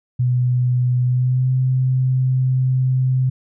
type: tone with pitch glide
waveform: sine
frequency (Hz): 124.6 to 129.29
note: B2 to C3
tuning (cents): +16 to -20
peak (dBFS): -14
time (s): 0.19-3.3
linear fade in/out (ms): 10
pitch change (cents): +64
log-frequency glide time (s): 1.04-1.53
effects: none